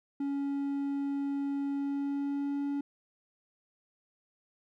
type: tone with pitch glide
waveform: triangle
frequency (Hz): 280 to 283.1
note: C#4 to C#4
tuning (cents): +18 to +37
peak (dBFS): -28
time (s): 0.2-2.81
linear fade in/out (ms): 5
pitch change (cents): +19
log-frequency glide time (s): 1.78-2.67
effects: none